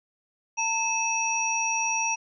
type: tone cluster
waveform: sine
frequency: 901 / 2608 / 5750 Hz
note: A5 / E7 / F8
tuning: +41 / -19 / +50 cents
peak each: -28 / -28 / -28 dBFS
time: 0.57-2.16 s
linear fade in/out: 20 ms
effects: none